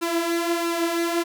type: tone with flanger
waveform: sawtooth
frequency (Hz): 338.3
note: E4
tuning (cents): +45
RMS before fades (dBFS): -24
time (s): 0.01-1.24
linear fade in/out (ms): 20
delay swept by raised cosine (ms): 0.74 to 5.44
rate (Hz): 1.5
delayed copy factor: +0.55
effects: none